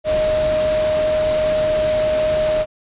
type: tone in noise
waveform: sine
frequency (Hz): 619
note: D#5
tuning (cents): -9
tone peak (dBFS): -15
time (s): 0.04-2.66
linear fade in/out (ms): 50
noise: pink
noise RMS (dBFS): -27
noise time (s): 0.04-2.66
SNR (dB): +9
effects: resampled to 8000 Hz